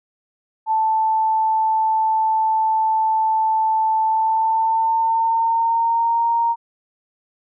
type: tone with pitch glide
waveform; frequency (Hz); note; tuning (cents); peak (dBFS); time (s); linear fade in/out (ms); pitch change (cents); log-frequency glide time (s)
sine; 880 to 929.6; A5 to A#5; 0 to -5; -15; 0.66-6.56; 50; +95; 4.04-6.26
effects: none